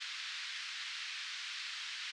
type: band-pass noise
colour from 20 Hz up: white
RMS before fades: -43 dBFS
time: 0-2.12 s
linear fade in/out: 20 ms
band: 1500 to 4500 Hz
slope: 24 dB/octave
effects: resampled to 22050 Hz